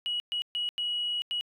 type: tone bursts at uneven times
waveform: sine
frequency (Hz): 2914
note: F#7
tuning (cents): -27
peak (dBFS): -27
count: 5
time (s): 0.06-0.2 / 0.32-0.42 / 0.55-0.69 / 0.78-1.22 / 1.31-1.41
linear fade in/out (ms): 0
effects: tanh soft clip ceiling -23 dBFS